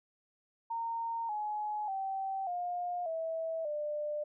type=tone with pitch steps; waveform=sine; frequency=920 / 843.6 / 773.6 / 709.4 / 650.5 / 596.5 Hz; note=A#5 / G#5 / G5 / F5 / E5 / D5; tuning=-23 / +27 / -23 / +27 / -23 / +27 cents; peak=-33 dBFS; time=0.7-4.24 s; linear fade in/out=10 ms; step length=590 ms; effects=none